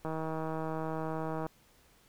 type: click train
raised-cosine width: 1 ms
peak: -23 dBFS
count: 226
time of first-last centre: 0.05-1.465 s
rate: 159 Hz
effects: pink hiss -64 dBFS RMS until 2.08 s